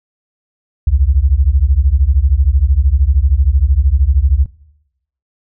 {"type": "beating tone pair", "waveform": "sine", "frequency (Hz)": [62.2, 75.2], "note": ["B1", "D2"], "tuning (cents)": [13, 42], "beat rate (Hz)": 13, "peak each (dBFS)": -11, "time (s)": [0.87, 4.46], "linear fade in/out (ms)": 5, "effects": ["noise-tail reverb RT60 0.8 s tail -20 dB re dry"]}